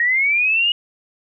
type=linear sweep; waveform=sine; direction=up; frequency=1864.7 to 2900 Hz; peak=-14 dBFS; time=0-0.72 s; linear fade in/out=2 ms; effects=none